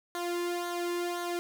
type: tone with flanger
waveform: sawtooth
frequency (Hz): 349.2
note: F4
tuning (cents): 0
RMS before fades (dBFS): -33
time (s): 0.15-1.39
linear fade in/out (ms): 0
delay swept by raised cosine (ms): 0.38 to 1.34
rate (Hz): 1.9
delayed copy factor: -0.7
effects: none